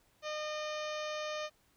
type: harmonic tone with a mistuned harmonic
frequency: 609 Hz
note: D#5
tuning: 37 cents flat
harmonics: 1 / 2 / 3 / 4 / 5 / 6 / 7 / 8 / 9 / 10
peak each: -38 / -43 / -47 / -47 / -49 / -50 / -54 / -55 / -55 / -53 dBFS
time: 0.22-1.5 s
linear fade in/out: 50 ms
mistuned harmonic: 10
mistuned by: +31 cents
effects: pink hiss -70 dBFS RMS until 1.76 s